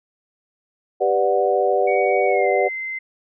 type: chord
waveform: sine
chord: G major seventh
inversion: none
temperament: equal with one note detuned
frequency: 392 / 493.9 / 587.3 / 733.2 Hz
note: G4 / B4 / D5 / F#5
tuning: 0 / 0 / 0 / -16 cents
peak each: -21 dBFS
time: 1-2.69 s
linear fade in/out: 20 ms
type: tone with pitch glide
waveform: sine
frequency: 2247 to 2072 Hz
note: C#7 to C7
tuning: +23 to -17 cents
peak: -25 dBFS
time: 1.87-2.99 s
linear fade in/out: 10 ms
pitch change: -140 cents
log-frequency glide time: 2.26-2.48 s
effects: none